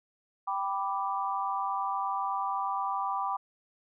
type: chord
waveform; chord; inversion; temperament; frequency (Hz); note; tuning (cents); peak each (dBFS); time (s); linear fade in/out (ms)
sine; G major; none; equal; 784 / 987.8 / 1174.7; G5 / B5 / D6; 0 / 0 / 0; -33; 0.47-3.37; 10
effects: none